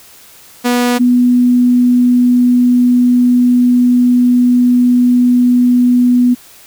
sawtooth / sine tone pair in turn, 244.2 / 246.2 Hz, B3 / B3, -19 / -5 cents, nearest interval unison, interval 14 cents, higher second, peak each -6 dBFS, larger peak neither, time 0.64-0.99 / 0.99-6.35 s, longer second, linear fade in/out 20 ms, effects white hiss -40 dBFS RMS until 6.66 s

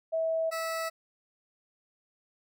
sine / 20% pulse tone pair in turn, 649 / 652.5 Hz, E5 / E5, -27 / -18 cents, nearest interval unison, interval 9 cents, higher second, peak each -26 dBFS, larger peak neither, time 0.12-0.51 / 0.51-0.9 s, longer neither, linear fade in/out 20 ms, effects none

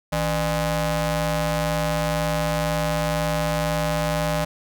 sawtooth ring-modulated tone, 220 Hz, A3, in tune, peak -14 dBFS, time 0.12-4.45 s, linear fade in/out 10 ms, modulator 381 Hz, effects none

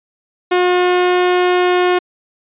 sawtooth tone, 359.9 Hz, F#4, 48 cents flat, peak -7 dBFS, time 0.51-1.99 s, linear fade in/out 10 ms, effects resampled to 8000 Hz

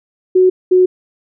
sine tone pair in turn, 370 / 367.2 Hz, F#4 / F#4, 0 / -13 cents, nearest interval unison, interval 13 cents, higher first, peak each -6 dBFS, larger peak neither, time 0.35-0.5 / 0.71-0.86 s, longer neither, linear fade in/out 10 ms, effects none

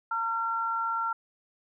sine tone pair together, 911.3 / 1368 Hz, A#5 / F6, -39 / -36 cents, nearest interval perfect fifth, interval 703 cents, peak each -32 / -28 dBFS, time 0.11-1.13 s, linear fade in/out 5 ms, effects none

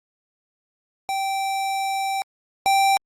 square tone pair in turn, 779 / 782.9 Hz, G5 / G5, -11 / -2 cents, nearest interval unison, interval 9 cents, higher second, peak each -23 / -16 dBFS, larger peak second, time 1.09-2.22 / 2.66-2.97 s, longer first, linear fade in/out 0 ms, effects low-pass 12000 Hz 12 dB/octave + Opus 48 kbps

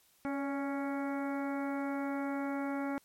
harmonic tone with a mistuned harmonic, 277.5 Hz, C#4, 2 cents sharp, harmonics 1 / 2 / 3 / 4 / 5 / 6 / 7 / 8, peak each -34 / -41 / -42 / -48 / -45 / -52 / -52 / -50 dBFS, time 0.25-2.98 s, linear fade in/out 0 ms, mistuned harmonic 2, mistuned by +37 cents, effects white hiss -67 dBFS RMS until 3.04 s + MP3 64 kbps

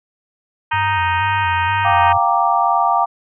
harmonic tone, 311.1 Hz, D#4, in tune, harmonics 3 / 4 / 5 / 6 / 7 / 8 / 9 / 10, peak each -17 / -26 / -23 / -25 / -33 / -26 / -33 / -34 dBFS, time 0.71-2.13 s, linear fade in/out 10 ms
sine tone with vibrato, 93.7 Hz, F#2, 22 cents sharp, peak -24 dBFS, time 0.73-2.18 s, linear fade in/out 10 ms, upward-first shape square, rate 2.1 Hz, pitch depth 91 cents each way
sine chord, G minor seventh, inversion third, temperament equal with one note detuned, 700.9 / 784 / 932.3 / 1174.7 Hz, F5 / G5 / Bb5 / D6, +6 / 0 / 0 / 0 cents, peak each -18 dBFS, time 1.84-3.06 s, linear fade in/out 20 ms
effects none

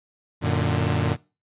sawtooth chord, Gb augmented, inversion none, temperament equal with one note detuned, 92.5 / 116.54 / 148.97 Hz, Gb2 / Bb2 / D3, 0 / 0 / +25 cents, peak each -21 dBFS, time 0.41-1.17 s, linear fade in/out 50 ms, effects noise-tail reverb RT60 0.3 s tail -22 dB re dry + resampled to 8000 Hz

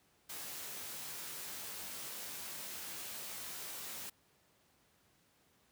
white noise with comb filter, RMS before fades -45 dBFS, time 0.29-4.1 s, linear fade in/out 10 ms, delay 18 ms, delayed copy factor -0.65, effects pink hiss -71 dBFS RMS until 5.71 s + high-pass 80 Hz 12 dB/octave

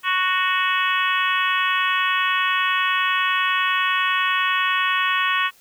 harmonic tone, 370 Hz, F#4, in tune, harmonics 3 / 4 / 5 / 6 / 7 / 8 / 9, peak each -22 / -26 / -24 / -31 / -25 / -29 / -31 dBFS, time 0.03-5.51 s, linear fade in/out 50 ms, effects white hiss -54 dBFS RMS until 5.6 s

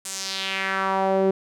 sawtooth tone with band-pass filter sweep, 192.3 Hz, G3, 33 cents flat, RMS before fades -24 dBFS, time 0.05-1.31 s, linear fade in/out 5 ms, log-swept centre 8600 to 390 Hz, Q 2.3, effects none

